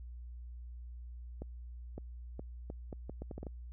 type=accelerating click train; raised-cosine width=2 ms; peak=-29 dBFS; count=11; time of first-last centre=1.42-3.468 s; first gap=560 ms; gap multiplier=0.74; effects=added 60 Hz sine -44 dBFS peak until 3.72 s